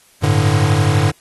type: chord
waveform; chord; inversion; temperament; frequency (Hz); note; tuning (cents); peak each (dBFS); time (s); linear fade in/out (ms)
square; G suspended second; none; equal; 98 / 110 / 146.83; G2 / A2 / D3; 0 / 0 / 0; -17; 0.22-1.12; 20
effects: white hiss -51 dBFS RMS until 1.2 s + AAC 32 kbps